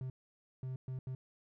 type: tone bursts at uneven times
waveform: triangle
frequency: 129.5 Hz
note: C3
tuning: 17 cents flat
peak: -36 dBFS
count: 4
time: 0.01-0.1 / 0.63-0.76 / 0.88-0.99 / 1.07-1.15 s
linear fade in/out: 2 ms
effects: none